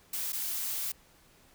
blue noise with dropouts, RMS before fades -34 dBFS, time 0.13-0.92 s, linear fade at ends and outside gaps 5 ms, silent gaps 0.323-0.329 s, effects pink hiss -61 dBFS RMS until 1.54 s

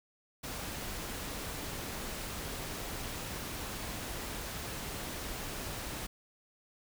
pink noise, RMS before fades -40 dBFS, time 0.43-6.07 s, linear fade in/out 10 ms, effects none

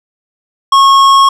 sine tone with tanh clipping, 1093 Hz, C#6, 25 cents flat, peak -5 dBFS, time 0.72-1.29 s, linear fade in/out 5 ms, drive 13 dB, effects none

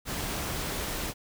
pink noise, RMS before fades -33 dBFS, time 0.05-1.14 s, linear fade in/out 50 ms, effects none

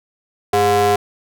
square ring-modulated tone, 155.56 Hz, D#3, in tune, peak -10 dBFS, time 0.53-0.96 s, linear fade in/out 5 ms, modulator 564 Hz, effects none

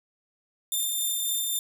5% pulse tone with tremolo, 3589 Hz, A7, 34 cents sharp, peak -17 dBFS, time 0.72-1.59 s, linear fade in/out 2 ms, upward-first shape triangle, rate 3.7 Hz, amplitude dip 25%, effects none

